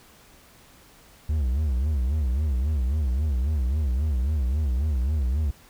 triangle tone with vibrato, 69.3 Hz, C#2, in tune, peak -19 dBFS, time 1.29-5.51 s, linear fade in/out 5 ms, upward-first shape sine, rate 3.7 Hz, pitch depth 220 cents each way, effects pink hiss -53 dBFS RMS until 5.69 s

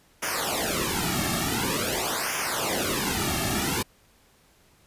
pink noise with flanger, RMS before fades -27 dBFS, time 0.22-3.83 s, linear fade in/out 10 ms, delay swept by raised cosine 0.24 to 2.04 ms, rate 0.47 Hz, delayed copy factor -1, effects pink hiss -60 dBFS RMS until 4.86 s + resampled to 32000 Hz

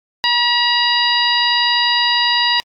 harmonic tone with a mistuned harmonic, 961 Hz, B5, 48 cents flat, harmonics 1 / 2 / 3 / 4 / 5, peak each -19 / -19 / -19 / -19 / -19 dBFS, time 0.24-2.6 s, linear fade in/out 0 ms, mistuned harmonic 3, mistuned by -18 cents, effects AAC 64 kbps

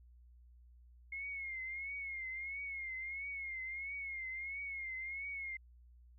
sine tone with vibrato, 2150 Hz, C7, 47 cents sharp, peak -40 dBFS, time 1.12-5.57 s, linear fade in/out 5 ms, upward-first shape triangle, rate 1.5 Hz, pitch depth 88 cents each way, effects added 60 Hz sine -58 dBFS peak until 6.18 s

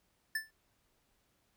square tone with exponential decay, 1760 Hz, A6, in tune, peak -30 dBFS, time 0.35-0.51 s, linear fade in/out 5 ms, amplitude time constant 33 ms, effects pink hiss -75 dBFS RMS until 1.56 s

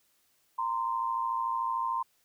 sine tone pair together, 927 / 1040.5 Hz, A#5 / C6, -10 / -10 cents, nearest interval major second, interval 200 cents, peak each -32 / -30 dBFS, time 0.58-2.03 s, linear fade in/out 10 ms, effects white hiss -70 dBFS RMS until 2.24 s

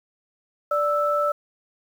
sine tone pair together, 586.7 / 1318.5 Hz, D5 / E6, -2 / 0 cents, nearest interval octave + major second, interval 1402 cents, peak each -22 dBFS, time 0.71-1.32 s, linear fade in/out 5 ms, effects 8-bit

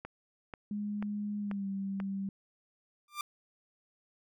click train, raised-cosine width 0.5 ms, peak -26 dBFS, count 5, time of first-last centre 0.05-2.001 s, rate 2.05 Hz
sine tone with pitch glide, 207 to 195.49 Hz, G#3 to G3, -5 to -4 cents, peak -33 dBFS, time 0.71-2.29 s, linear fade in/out 2 ms, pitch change -99 cents, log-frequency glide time 1.39-1.67 s
sawtooth tone with exponential growth, 1188 Hz, D6, 20 cents sharp, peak -27 dBFS, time 3.08-3.21 s, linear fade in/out 2 ms, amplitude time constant 28 ms
effects none

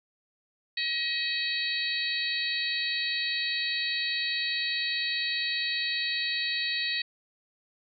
harmonic tone with a mistuned harmonic, 635 Hz, D#5, 35 cents sharp, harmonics 3 / 4 / 5 / 6 / 7, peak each -33 / -34 / -40 / -32 / -33 dBFS, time 0.77-7.02 s, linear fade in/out 5 ms, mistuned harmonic 6, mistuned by +27 cents, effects none

